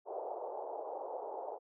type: band-pass noise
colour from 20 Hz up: white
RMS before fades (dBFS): -42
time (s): 0.05-1.59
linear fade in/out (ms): 50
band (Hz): 400 to 860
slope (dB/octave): 48
effects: none